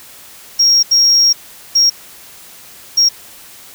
triangle tone bursts at uneven times, 5588 Hz, F8, in tune, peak -5 dBFS, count 4, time 0.59-0.83 / 0.91-1.33 / 1.75-1.9 / 2.97-3.09 s, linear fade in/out 10 ms, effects tanh soft clip ceiling -2 dBFS + white hiss -38 dBFS RMS until 3.74 s

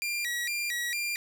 sawtooth tone with vibrato, 2141 Hz, C7, 39 cents sharp, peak -26 dBFS, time 0.02-1.16 s, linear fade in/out 0 ms, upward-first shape square, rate 2.2 Hz, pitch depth 190 cents each way, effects none

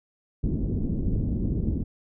pink low-pass noise, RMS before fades -26 dBFS, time 0.43-1.84 s, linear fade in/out 10 ms, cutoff 320 Hz, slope 24 dB/octave, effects none

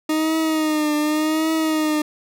40% pulse tone with vibrato, 309.5 Hz, D#4, 9 cents flat, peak -17 dBFS, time 0.09-2.02 s, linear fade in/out 5 ms, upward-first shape triangle, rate 0.87 Hz, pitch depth 64 cents each way, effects none

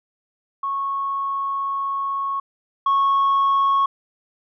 sine tone pair in turn, 1101 / 1101 Hz, C#6 / C#6, -12 / -12 cents, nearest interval unison, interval 0 cents, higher neither, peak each -21 / -13 dBFS, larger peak second, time 0.63-2.4 / 2.86-3.86 s, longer first, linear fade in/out 5 ms, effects tanh soft clip ceiling -13 dBFS

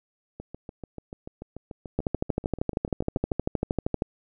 two click trains, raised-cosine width 2 ms, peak -11 / -24 dBFS, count 27 / 21, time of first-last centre 1.99-4.021 / 0.4-3.315 s, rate 12.8 / 6.86 Hz, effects none

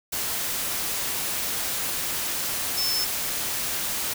sine tone in noise, 5274 Hz, E8, in tune, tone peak -24 dBFS, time 2.77-3.05 s, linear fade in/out 10 ms, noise white, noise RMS -28 dBFS, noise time 0.12-4.14 s, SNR +1 dB, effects none

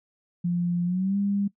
sine tone with pitch glide, 174.61 to 200.6 Hz, F3 to G3, 0 to +40 cents, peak -22 dBFS, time 0.44-1.48 s, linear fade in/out 10 ms, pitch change +240 cents, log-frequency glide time 0.85-1.17 s, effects noise-tail reverb RT60 0.1 s tail -20 dB re dry

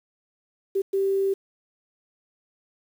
sine tone bursts at uneven times, 390 Hz, G4, 9 cents flat, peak -20 dBFS, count 2, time 0.75-0.82 / 0.93-1.34 s, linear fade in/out 10 ms, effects 8-bit

